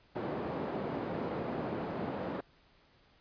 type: band-pass noise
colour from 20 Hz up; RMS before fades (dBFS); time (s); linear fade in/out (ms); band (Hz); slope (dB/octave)
white; -37; 0.15-2.41; 10; 140 to 560; 12
effects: pink hiss -65 dBFS RMS until 3.2 s + resampled to 11025 Hz